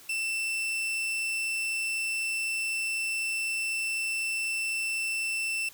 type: tone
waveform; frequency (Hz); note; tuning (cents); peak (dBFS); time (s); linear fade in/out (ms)
40% pulse; 2672; E7; +23; -27; 0.09-5.69; 5
effects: white hiss -52 dBFS RMS until 5.73 s